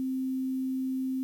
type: tone with quantisation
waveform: sine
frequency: 261.6 Hz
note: C4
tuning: in tune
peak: -28 dBFS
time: 0-1.23 s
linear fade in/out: 0 ms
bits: 9
effects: none